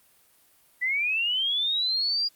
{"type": "linear sweep", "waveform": "sine", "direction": "up", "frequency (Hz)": [1952, 4855], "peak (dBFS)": -23, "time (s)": [0.81, 2.29], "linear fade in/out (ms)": 20, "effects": ["white hiss -61 dBFS RMS until 2.35 s", "Opus 32 kbps"]}